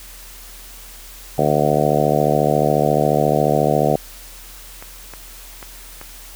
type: harmonic tone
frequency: 74.2 Hz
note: D2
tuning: 18 cents sharp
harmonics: 2 / 3 / 4 / 5 / 6 / 7 / 8 / 9 / 10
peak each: -21 / -24 / -25 / -25 / -22 / -22 / -22 / -21 / -22 dBFS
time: 1.38-3.96 s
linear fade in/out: 5 ms
type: clicks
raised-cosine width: 0.5 ms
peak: -19 dBFS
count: 4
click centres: 4.825 / 5.137 / 5.628 / 6.014 s
effects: added 41 Hz sine -40 dBFS peak until 6.35 s + white hiss -40 dBFS RMS until 6.35 s